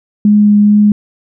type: tone with vibrato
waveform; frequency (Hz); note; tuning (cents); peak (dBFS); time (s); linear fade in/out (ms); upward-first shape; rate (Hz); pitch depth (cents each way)
sine; 207.7; G#3; 0; -4; 0.25-0.92; 2; triangle; 2.3; 10
effects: none